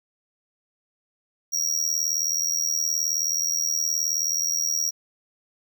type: tone with amplitude modulation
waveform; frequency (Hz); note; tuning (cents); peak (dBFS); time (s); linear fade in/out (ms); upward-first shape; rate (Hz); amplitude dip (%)
square; 5670; F8; +25; -19; 1.52-4.91; 20; sine; 79; 85
effects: none